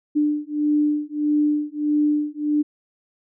sine beating tone pair, 296.9 / 298.5 Hz, D4 / D4, +19 / +28 cents, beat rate 1.6 Hz, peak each -21 dBFS, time 0.15-2.63 s, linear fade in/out 20 ms, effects none

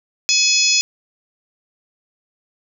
harmonic tone, 848 Hz, G#5, 36 cents sharp, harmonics 3 / 4 / 5 / 6 / 7 / 8, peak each -19 / -23 / -23 / -17 / -22 / -20 dBFS, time 0.29-0.81 s, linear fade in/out 0 ms, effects none

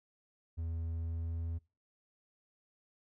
triangle tone with pitch glide, 82.41 to 83.03 Hz, E2 to E2, 0 to +13 cents, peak -33 dBFS, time 0.57-1.59 s, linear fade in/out 20 ms, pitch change +13 cents, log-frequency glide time 0.92-1.42 s, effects noise-tail reverb RT60 0.3 s tail -24 dB re dry

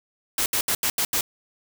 white noise bursts at uneven times, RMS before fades -23 dBFS, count 6, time 0.38-0.46 / 0.53-0.61 / 0.68-0.75 / 0.83-0.9 / 0.98-1.05 / 1.13-1.21 s, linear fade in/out 2 ms, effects none

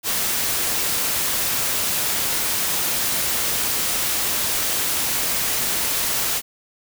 white noise, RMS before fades -22 dBFS, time 0.03-6.42 s, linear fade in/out 50 ms, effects none

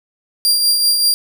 sawtooth tone with tremolo, 4765 Hz, D8, 24 cents sharp, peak -7 dBFS, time 0.45-1.14 s, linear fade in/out 0 ms, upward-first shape triangle, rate 5.2 Hz, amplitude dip 45%, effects none

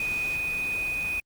sine tone in noise, 2489 Hz, D#7, in tune, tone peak -26 dBFS, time 0-1.2 s, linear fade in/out 2 ms, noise pink, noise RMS -40 dBFS, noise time 0-1.2 s, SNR +11 dB, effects Opus 48 kbps

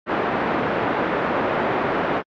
pink band-pass noise, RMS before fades -22 dBFS, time 0.06-2.23 s, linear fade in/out 50 ms, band 260 to 1600 Hz, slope 12 dB/octave, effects low-pass 3000 Hz 12 dB/octave + AAC 64 kbps

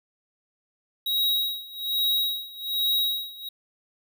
square tone with tremolo, 3821 Hz, A#7, 42 cents sharp, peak -21 dBFS, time 1.06-3.49 s, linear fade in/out 5 ms, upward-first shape sine, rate 1.2 Hz, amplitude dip 90%, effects none

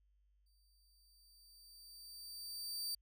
sawtooth tone with exponential growth, 4639 Hz, D8, 22 cents flat, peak -35 dBFS, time 0.46-2.95 s, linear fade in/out 5 ms, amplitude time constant 540 ms, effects added 50 Hz sine -70 dBFS peak until 3.01 s

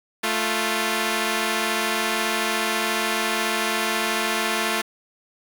5% pulse tone pair together, 219.9 / 349 Hz, A3 / F4, -1 / -1 cents, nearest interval minor sixth, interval 800 cents, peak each -13 dBFS, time 0.23-4.82 s, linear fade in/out 10 ms, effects 8-bit

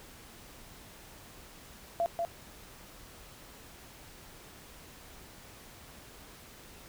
sine tone with echo, 681 Hz, F5, 44 cents flat, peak -26 dBFS, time 2-2.06 s, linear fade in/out 0 ms, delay 190 ms, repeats 1, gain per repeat -3 dB, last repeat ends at 2.25 s, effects pink hiss -52 dBFS RMS until 6.88 s

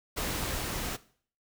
pink noise with level ramp, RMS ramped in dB -32 to -35 dBFS, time 0.16-0.97 s, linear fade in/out 20 ms, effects noise-tail reverb RT60 0.5 s tail -18 dB re dry

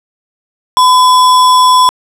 sine tone with sample-and-hold, 1009 Hz, B5, 37 cents sharp, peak -3 dBFS, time 0.77-1.89 s, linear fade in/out 0 ms, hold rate 4410 Hz, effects low-pass 9000 Hz 12 dB/octave

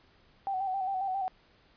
sine tone with vibrato, 766 Hz, G5, 40 cents flat, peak -29 dBFS, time 0.47-1.28 s, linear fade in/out 0 ms, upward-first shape square, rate 7.4 Hz, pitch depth 43 cents each way, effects pink hiss -63 dBFS RMS until 1.76 s + resampled to 11025 Hz

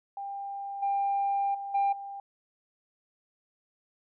sine tone with level steps, 796 Hz, G5, 26 cents sharp, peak -34 / -24 / -34 / -21 / -37 dBFS, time 0.17-2.2 s, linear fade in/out 2 ms, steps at 0.82 / 1.54 / 1.74 / 1.92 s, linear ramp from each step 10 ms, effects tanh soft clip ceiling -21 dBFS

